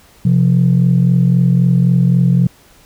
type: tone pair together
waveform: sine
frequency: 130.81 / 174.61 Hz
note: C3 / F3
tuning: 0 / 0 cents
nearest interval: perfect fourth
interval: 500 cents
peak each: -10 dBFS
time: 0.25-2.47 s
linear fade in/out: 5 ms
effects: tanh soft clip ceiling -3 dBFS + pink hiss -47 dBFS RMS until 2.85 s